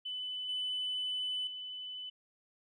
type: tone with level steps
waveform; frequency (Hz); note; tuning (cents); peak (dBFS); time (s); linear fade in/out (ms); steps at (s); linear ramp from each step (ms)
sine; 3004; F#7; +26; -36 / -32 / -40; 0.05-2.1; 10; 0.49 / 1.47; 2
effects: tanh soft clip ceiling -29 dBFS